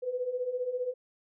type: beating tone pair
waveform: sine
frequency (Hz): 487.5 / 502.5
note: B4 / B4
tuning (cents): -23 / +30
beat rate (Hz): 15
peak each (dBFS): -36 / -31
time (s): 0.02-0.94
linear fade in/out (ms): 20
effects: none